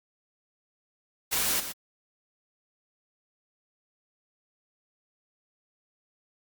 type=noise with echo; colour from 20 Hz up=white; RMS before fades=-27 dBFS; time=1.31-1.61 s; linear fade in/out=20 ms; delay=120 ms; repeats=1; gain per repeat=-9 dB; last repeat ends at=1.73 s; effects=Opus 48 kbps